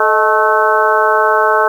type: harmonic tone with a mistuned harmonic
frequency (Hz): 217.4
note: A3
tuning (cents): -21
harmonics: 2 / 3 / 4 / 5 / 6 / 7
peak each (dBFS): -16 / -16 / -16 / -16 / -16 / -16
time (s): 0-1.68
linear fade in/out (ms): 2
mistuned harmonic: 3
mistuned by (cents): -61
effects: 7-bit